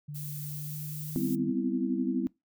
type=tone with pitch glide; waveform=sine; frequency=147.1 to 153.35 Hz; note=D3 to D#3; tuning=+3 to -25 cents; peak=-36 dBFS; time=0.08-1.51 s; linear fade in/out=10 ms; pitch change=+72 cents; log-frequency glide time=0.39-1.2 s
type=noise; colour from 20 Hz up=violet; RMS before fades=-42 dBFS; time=0.14-1.36 s; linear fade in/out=20 ms
type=chord; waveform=sine; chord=C major seventh; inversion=second; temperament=equal with one note detuned; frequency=196 / 249.8 / 261.6 / 329.6 Hz; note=G3 / B3 / C4 / E4; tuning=0 / +20 / 0 / 0 cents; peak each=-34 / -31 / -32 / -33 dBFS; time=1.16-2.27 s; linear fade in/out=0 ms
effects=noise-tail reverb RT60 0.2 s tail -23 dB re dry